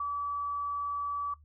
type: tone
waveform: sine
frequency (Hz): 1149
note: D6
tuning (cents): -38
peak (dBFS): -30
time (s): 0-1.34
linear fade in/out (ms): 5
effects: noise-tail reverb RT60 0.1 s tail -18 dB re dry + added 75 Hz sine -55 dBFS peak until 1.44 s